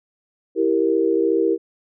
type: chord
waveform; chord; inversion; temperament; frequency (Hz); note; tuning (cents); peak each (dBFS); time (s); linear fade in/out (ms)
sine; E diminished; none; equal; 329.6 / 392 / 466.2; E4 / G4 / Bb4; 0 / 0 / 0; -20; 0.55-1.58; 50
effects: none